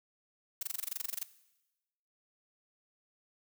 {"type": "noise bursts", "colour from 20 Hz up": "blue", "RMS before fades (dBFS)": -35, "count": 15, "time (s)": [0.61, 1.232], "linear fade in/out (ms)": 5, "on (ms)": 20, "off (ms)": 23, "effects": ["noise-tail reverb RT60 1.0 s tail -17 dB re dry"]}